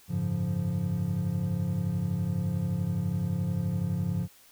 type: tone cluster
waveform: triangle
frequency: 92.5 / 104.2 / 141.1 / 174 Hz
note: F#2 / G#2 / C#3 / F3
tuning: 0 / +6 / +31 / -6 cents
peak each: -34 / -30 / -31 / -28 dBFS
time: 0.08-4.28 s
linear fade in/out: 50 ms
effects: white hiss -57 dBFS RMS until 4.51 s